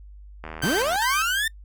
click train, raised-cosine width 0.5 ms, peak -20 dBFS, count 42, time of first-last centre 0.44-0.958 s, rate 79.2 Hz
sawtooth tone with tremolo, 1556 Hz, G6, 13 cents flat, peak -21 dBFS, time 0.62-1.4 s, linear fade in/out 5 ms, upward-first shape square, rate 2.5 Hz, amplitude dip 80%
30% pulse linear sweep, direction up, 120.8 to 1823 Hz, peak -19 dBFS, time 0.63-1.48 s, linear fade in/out 5 ms
effects noise-tail reverb RT60 0.1 s tail -26 dB re dry + added 50 Hz sine -41 dBFS peak until 1.64 s

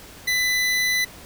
square tone pair together, 2000 / 4000 Hz, B6 / B7, +21 / +21 cents, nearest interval octave, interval 1200 cents, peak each -21 / -26 dBFS, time 0.27-1.05 s, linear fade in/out 10 ms, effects pink hiss -43 dBFS RMS until 1.25 s

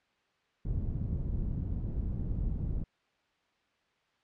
pink low-pass noise, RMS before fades -33 dBFS, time 0.65-2.84 s, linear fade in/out 5 ms, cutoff 160 Hz, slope 12 dB/octave, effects white hiss -72 dBFS RMS until 4.23 s + low-pass 3000 Hz 12 dB/octave

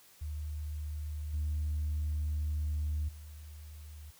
sine tone with level steps, 75.5 Hz, D2, 48 cents sharp, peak -35 / -29 / -45 dBFS, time 0.21-4.11 s, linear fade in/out 10 ms, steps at 1.33 / 3.08 s, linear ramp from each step 10 ms, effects tanh soft clip ceiling -27 dBFS + white hiss -60 dBFS RMS until 4.19 s

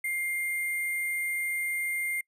sine tone with sample-and-hold, 2109 Hz, C7, 13 cents sharp, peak -28 dBFS, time 0.04-2.21 s, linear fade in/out 5 ms, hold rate 11025 Hz, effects noise-tail reverb RT60 0.1 s tail -26 dB re dry + resampled to 32000 Hz

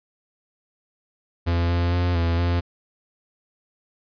45% pulse tone with pitch steps, 85.5 / 86.5 / 88.1 / 84.5 / 86.7 Hz, F2 / F2 / F2 / E2 / F2, -36 / -16 / +16 / +43 / -12 cents, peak -19 dBFS, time 1.46-2.61 s, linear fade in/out 20 ms, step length 230 ms, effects resampled to 11025 Hz

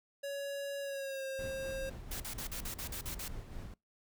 square tone with pitch glide, 561 to 535 Hz, C#5 to C5, +21 to +38 cents, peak -38 dBFS, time 0.23-1.9 s, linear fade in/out 10 ms, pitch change -83 cents, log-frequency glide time 0.8-1.25 s
brown noise with tremolo, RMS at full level -43 dBFS, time 1.39-3.74 s, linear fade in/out 2 ms, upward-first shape sine, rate 4.2 Hz, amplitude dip 45%
white noise bursts, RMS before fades -42 dBFS, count 9, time 2.11-3.282 s, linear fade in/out 5 ms, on 92 ms, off 43 ms
effects noise-tail reverb RT60 0.2 s tail -24 dB re dry

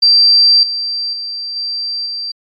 sine tone with level steps, 4699 Hz, D8, in tune, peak -5 / -16 / -20 / -17 / -19 dBFS, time 0.02-2.32 s, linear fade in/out 10 ms, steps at 0.63 / 1.13 / 1.56 / 2.06 s, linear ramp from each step 2 ms, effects MP3 48 kbps

